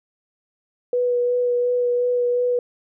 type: tone with vibrato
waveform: sine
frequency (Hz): 489.4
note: B4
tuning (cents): -16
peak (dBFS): -17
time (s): 0.93-2.59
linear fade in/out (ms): 2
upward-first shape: sine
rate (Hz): 2.8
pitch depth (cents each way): 13
effects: none